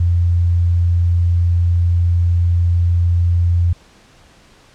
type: tone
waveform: sine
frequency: 86.6 Hz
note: F2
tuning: 14 cents flat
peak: -11 dBFS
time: 0-3.73 s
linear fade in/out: 5 ms
effects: pink hiss -48 dBFS RMS until 4.74 s + low-pass 7000 Hz 12 dB/octave